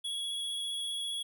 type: tone with vibrato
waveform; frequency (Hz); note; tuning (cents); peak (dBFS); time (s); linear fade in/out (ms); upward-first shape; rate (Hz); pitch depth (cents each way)
square; 3348; G#7; +13; -34; 0.04-1.23; 10; sine; 15; 15
effects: none